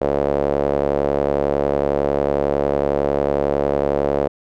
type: tone with band-pass filter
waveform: sawtooth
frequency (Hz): 71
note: C#2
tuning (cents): +42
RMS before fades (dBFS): -19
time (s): 0.01-4.28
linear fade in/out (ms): 10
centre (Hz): 530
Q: 3
effects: none